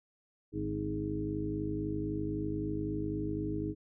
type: harmonic tone with a mistuned harmonic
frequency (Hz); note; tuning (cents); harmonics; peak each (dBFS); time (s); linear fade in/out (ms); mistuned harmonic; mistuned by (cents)
51.91; G#1; 0; 1 / 2 / 3 / 4 / 5 / 6 / 8; -43 / -40 / -42 / -45 / -45 / -35 / -40; 0.52-3.75; 50; 3; -40
effects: none